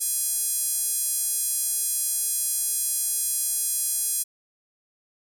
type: tone with high-pass filter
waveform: 5% pulse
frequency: 830.6 Hz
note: G#5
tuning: in tune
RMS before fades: -26 dBFS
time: 0-4.24 s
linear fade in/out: 20 ms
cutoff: 9500 Hz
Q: 1.3
effects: none